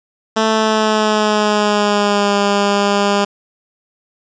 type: tone with pitch glide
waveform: 10% pulse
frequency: 220.3 to 202 Hz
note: A3 to G#3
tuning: +2 to -48 cents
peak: -4 dBFS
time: 0.36-3.25 s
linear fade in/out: 10 ms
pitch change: -150 cents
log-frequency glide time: 0.47-2.36 s
effects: resampled to 16000 Hz + 7-bit